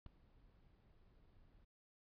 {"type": "noise with ADSR envelope", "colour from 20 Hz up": "brown", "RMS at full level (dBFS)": -45, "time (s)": [0.06, 1.65], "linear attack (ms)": 3, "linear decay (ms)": 5, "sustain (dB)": -23, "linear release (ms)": 12, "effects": ["resampled to 11025 Hz"]}